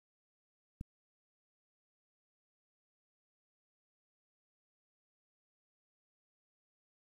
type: click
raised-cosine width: 5 ms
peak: -29 dBFS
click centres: 0.811 s
effects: 10-bit